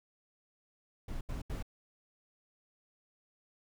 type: noise bursts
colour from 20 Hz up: brown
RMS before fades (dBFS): -38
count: 3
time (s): 1.08-1.626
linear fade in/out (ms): 5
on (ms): 130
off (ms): 78
effects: none